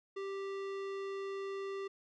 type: tone with tanh clipping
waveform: sine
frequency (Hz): 392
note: G4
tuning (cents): 0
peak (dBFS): -40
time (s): 0.16-1.88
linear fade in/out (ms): 10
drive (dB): 18
effects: none